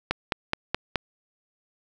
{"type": "click train", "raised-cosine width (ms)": 0.3, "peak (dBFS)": -7, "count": 5, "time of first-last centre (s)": [0.11, 0.957], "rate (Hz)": 4.72, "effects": []}